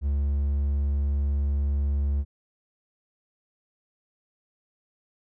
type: tone with hard clipping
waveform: triangle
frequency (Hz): 70.9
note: C#2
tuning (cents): +40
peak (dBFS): -23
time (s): 0.01-2.25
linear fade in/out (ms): 50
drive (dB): 6
effects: none